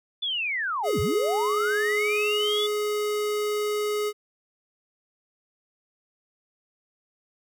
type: linear two-way sweep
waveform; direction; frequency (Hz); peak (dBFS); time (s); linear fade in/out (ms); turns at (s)
sine; down then up; 3520 to 69.3 to 3520; -25; 0.22-2.67; 10; 1
type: tone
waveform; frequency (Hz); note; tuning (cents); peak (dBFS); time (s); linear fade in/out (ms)
square; 419.3; G#4; +17; -25; 0.83-4.13; 50
effects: none